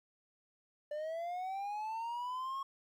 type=linear sweep; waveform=triangle; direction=up; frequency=587.3 to 1097 Hz; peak=-35 dBFS; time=0.91-2.63 s; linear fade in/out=5 ms; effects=12-bit

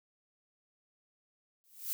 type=noise with exponential growth; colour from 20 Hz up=violet; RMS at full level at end=-32 dBFS; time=1.64-1.93 s; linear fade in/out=0 ms; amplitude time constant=63 ms; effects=none

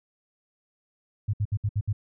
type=tone bursts; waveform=sine; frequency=103.83 Hz; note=G#2; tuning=in tune; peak=-22 dBFS; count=6; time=1.28-1.93 s; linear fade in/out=10 ms; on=55 ms; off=64 ms; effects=none

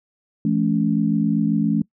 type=tone cluster; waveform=sine; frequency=167.1 / 214.8 / 280.2 Hz; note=E3 / A3 / C#4; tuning=+24 / -41 / +19 cents; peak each=-22 / -19 / -22 dBFS; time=0.45-1.82 s; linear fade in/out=2 ms; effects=noise-tail reverb RT60 0.1 s tail -23 dB re dry

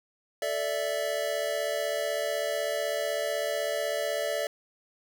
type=chord; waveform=square; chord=A suspended fourth; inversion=none; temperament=equal with one note detuned; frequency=440 / 583.3 / 659.3 Hz; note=A4 / D5 / E5; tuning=0 / -12 / 0 cents; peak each=-37 / -31 / -33 dBFS; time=0.42-4.47 s; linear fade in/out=2 ms; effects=none

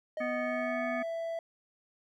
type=tone with pitch glide; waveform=triangle; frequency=622.3 to 663.1 Hz; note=D#5 to E5; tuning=0 to +10 cents; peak=-31 dBFS; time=0.17-1.39 s; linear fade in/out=2 ms; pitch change=+110 cents; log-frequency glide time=0.36-0.84 s
type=harmonic tone; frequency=246.9 Hz; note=B3; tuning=in tune; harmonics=1 / 3 / 5 / 7 / 9; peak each=-36 / -45 / -41 / -40 / -40 dBFS; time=0.2-1.03 s; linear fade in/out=10 ms
effects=none

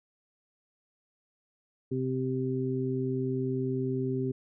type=harmonic tone; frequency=130 Hz; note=C3; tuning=11 cents flat; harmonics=1 / 2 / 3; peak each=-32 / -32 / -32 dBFS; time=1.91-4.32 s; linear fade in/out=10 ms; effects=none

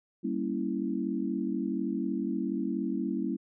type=chord; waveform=sine; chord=G diminished seventh; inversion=none; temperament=equal; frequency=196 / 233.1 / 277.2 / 329.6 Hz; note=G3 / Bb3 / Db4 / Fb4; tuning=0 / 0 / 0 / 0 cents; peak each=-34 dBFS; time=0.23-3.37 s; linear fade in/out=20 ms; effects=none

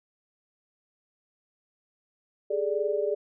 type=tone cluster; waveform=sine; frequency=407.8 / 430.1 / 587 Hz; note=G#4 / A4 / D5; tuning=-32 / -39 / -1 cents; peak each=-29 dBFS; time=2.5-3.15 s; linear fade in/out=10 ms; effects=none

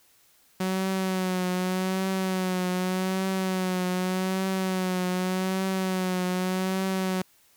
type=tone with vibrato; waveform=sawtooth; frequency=186.1 Hz; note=F#3; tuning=10 cents sharp; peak=-21 dBFS; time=0.6-7.22 s; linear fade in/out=5 ms; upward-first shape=triangle; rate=0.84 Hz; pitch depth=45 cents each way; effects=white hiss -61 dBFS RMS until 7.56 s

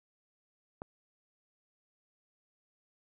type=click; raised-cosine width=1 ms; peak=-26 dBFS; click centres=0.819 s; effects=none

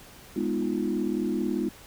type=chord; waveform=sine; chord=F half-diminished seventh; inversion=first; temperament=equal with one note detuned; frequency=206.2 / 246.9 / 311.1 / 349.2 Hz; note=Ab3 / Cb4 / Eb4 / F4; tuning=-12 / 0 / 0 / 0 cents; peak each=-30 dBFS; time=0.36-1.69 s; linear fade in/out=5 ms; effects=tanh soft clip ceiling -15 dBFS + pink hiss -49 dBFS RMS until 1.86 s

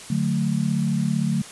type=chord; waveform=sine; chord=D major; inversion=none; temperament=equal with one note detuned; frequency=146.83 / 182.45 / 220 Hz; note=D3 / F#3 / A3; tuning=0 / -24 / 0 cents; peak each=-24 dBFS; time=0.1-1.42 s; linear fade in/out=5 ms; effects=white hiss -40 dBFS RMS until 1.51 s + resampled to 24000 Hz

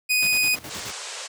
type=tone; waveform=sawtooth; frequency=2489 Hz; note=D#7; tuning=in tune; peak=-15 dBFS; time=0.09-0.56 s; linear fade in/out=20 ms
type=noise with tremolo; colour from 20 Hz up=pink; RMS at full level=-35 dBFS; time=0.22-0.92 s; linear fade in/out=2 ms; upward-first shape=square; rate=9.5 Hz; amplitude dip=70%
type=band-pass noise; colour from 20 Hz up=white; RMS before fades=-35 dBFS; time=0.69-1.28 s; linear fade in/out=20 ms; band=420 to 8300 Hz; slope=48 dB/octave
effects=high-pass 100 Hz 12 dB/octave

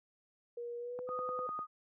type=tone with pitch glide; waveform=sine; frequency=476.2 to 504.5 Hz; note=A#4 to B4; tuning=+37 to +37 cents; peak=-39 dBFS; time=0.57-1.47 s; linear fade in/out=5 ms; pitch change=+100 cents; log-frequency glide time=0.78-1.09 s
type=click train; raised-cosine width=1 ms; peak=-31 dBFS; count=7; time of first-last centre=0.99-1.591 s; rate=9.99 Hz
type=tone; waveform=sine; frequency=1240 Hz; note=D#6; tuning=6 cents flat; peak=-37 dBFS; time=1.07-1.67 s; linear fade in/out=50 ms
effects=high-pass 150 Hz 12 dB/octave

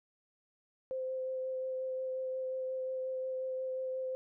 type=tone with vibrato; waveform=sine; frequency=519 Hz; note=C5; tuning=14 cents flat; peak=-34 dBFS; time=0.91-4.15 s; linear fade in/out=0 ms; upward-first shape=sine; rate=5.6 Hz; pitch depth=10 cents each way; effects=none

